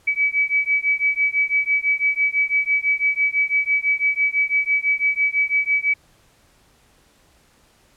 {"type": "beating tone pair", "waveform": "sine", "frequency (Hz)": [2283, 2289], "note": ["D7", "D7"], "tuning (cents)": [-50, -45], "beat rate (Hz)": 6, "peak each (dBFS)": -20, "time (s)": [0.07, 5.94], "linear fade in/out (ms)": 10, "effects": ["pink hiss -57 dBFS RMS until 7.96 s", "low-pass 12000 Hz 12 dB/octave"]}